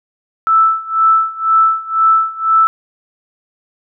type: tone with tremolo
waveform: sine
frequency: 1318.5 Hz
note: E6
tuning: in tune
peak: -6 dBFS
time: 0.47-2.67 s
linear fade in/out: 0 ms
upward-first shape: sine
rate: 2 Hz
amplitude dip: 90%
effects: none